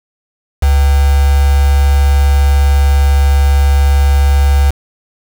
sine tone with quantisation, 70.2 Hz, C#2, 22 cents sharp, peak -6 dBFS, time 0.62-4.71 s, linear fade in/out 10 ms, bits 3, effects none

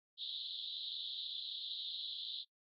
white band-pass noise, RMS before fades -44 dBFS, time 0.17-2.45 s, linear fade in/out 50 ms, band 3300 to 4100 Hz, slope 96 dB/octave, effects noise-tail reverb RT60 0.1 s tail -21 dB re dry

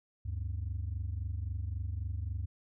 sine tone pair together, 73.42 / 97.14 Hz, D2 / G2, 0 / -15 cents, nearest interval perfect fourth, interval 485 cents, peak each -35 / -35 dBFS, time 0.25-2.46 s, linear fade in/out 10 ms, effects tanh soft clip ceiling -29 dBFS

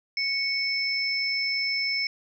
sine tone pair together, 2217 / 5277 Hz, C#7 / E8, 0 / +1 cents, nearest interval octave + minor third, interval 1501 cents, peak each -27 dBFS, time 0.17-2.07 s, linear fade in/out 2 ms, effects none

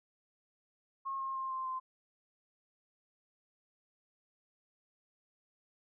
sine tone with pitch steps, 1081 / 1070.4 / 1060 / 1049.6 / 1039.4 Hz, C#6 / C6 / C6 / C6 / C6, -44 / +39 / +22 / +5 / -12 cents, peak -35 dBFS, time 1.05-1.8 s, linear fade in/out 20 ms, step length 150 ms, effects none

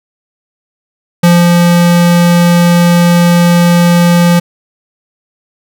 square tone with ADSR envelope, 173.3 Hz, F3, 13 cents flat, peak -3 dBFS, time 1.23-4.4 s, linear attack 8 ms, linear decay 210 ms, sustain -2 dB, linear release 13 ms, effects none

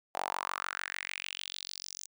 sawtooth tone with high-pass filter sweep, 46.71 Hz, F#1, 17 cents sharp, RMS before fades -39 dBFS, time 0.14-2.07 s, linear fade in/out 20 ms, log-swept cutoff 730 to 6700 Hz, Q 4, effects none

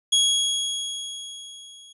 sawtooth tone with level ramp, 3322 Hz, G#7, in tune, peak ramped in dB -12 to -42 dBFS, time 0.12-1.93 s, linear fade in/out 10 ms, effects resampled to 24000 Hz

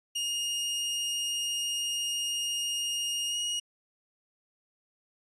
sawtooth tone with pitch glide, 2849 to 2882 Hz, F7 to F#7, +34 to -46 cents, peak -26 dBFS, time 0.15-3.6 s, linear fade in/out 10 ms, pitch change +20 cents, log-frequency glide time 3.28-3.37 s, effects resampled to 24000 Hz

